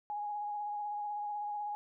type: tone with vibrato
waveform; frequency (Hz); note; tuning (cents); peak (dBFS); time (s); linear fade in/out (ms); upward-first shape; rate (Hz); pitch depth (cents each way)
sine; 830; G#5; -1; -35; 0.1-1.75; 0; sine; 16; 20
effects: none